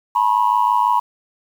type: tone with amplitude modulation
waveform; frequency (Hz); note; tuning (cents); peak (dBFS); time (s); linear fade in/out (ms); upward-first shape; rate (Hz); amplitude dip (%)
sine; 970; B5; -31; -8; 0.15-1; 10; sine; 106; 100
effects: tanh soft clip ceiling -5 dBFS + 7-bit

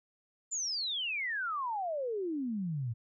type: exponential sweep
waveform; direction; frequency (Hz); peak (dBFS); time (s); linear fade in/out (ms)
sine; down; 7300 to 109.1; -32; 0.51-2.94; 20
effects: none

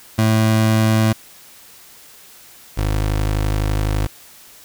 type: tone pair in turn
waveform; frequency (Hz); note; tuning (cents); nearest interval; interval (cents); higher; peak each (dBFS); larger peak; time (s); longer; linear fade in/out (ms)
25% pulse; 110 / 51.91; A2 / G#1; 0 / 0; octave + minor second; 1300; first; -9 / -13; first; 0.18-1.13 / 2.77-4.07; second; 10
effects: white hiss -44 dBFS RMS until 4.64 s

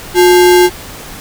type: tone with sample-and-hold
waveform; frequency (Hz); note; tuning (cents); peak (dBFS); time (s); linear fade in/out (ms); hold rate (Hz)
sine; 358.7; F4; +46; -3; 0.14-0.7; 50; 1225
effects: pink hiss -29 dBFS RMS until 1.2 s

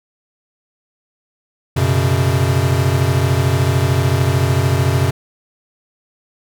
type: chord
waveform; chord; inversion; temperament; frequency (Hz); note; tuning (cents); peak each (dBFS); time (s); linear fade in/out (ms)
square; F# suspended fourth; none; equal with one note detuned; 92.5 / 123.47 / 136.92; F#2 / B2 / C#3; 0 / 0 / -21; -18; 1.76-5.11; 10
effects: none

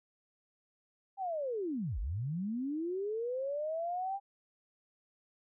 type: linear two-way sweep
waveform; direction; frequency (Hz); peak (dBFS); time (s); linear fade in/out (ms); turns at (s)
sine; down then up; 802 to 42.26 to 802; -33; 1.17-4.2; 50; 1.99
effects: none

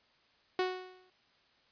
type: tone with exponential decay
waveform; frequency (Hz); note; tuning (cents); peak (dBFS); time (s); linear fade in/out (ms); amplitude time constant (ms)
sawtooth; 369; F#4; -5; -23; 0.59-1.1; 2; 110
effects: white hiss -68 dBFS RMS until 1.71 s + resampled to 11025 Hz

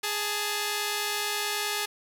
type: tone pair together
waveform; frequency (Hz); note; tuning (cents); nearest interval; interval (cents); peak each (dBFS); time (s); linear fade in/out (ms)
5% pulse; 415.3 / 880; G#4 / A5; 0 / 0; octave + minor second; 1300; -18 / -20; 0.03-1.86; 10
effects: none

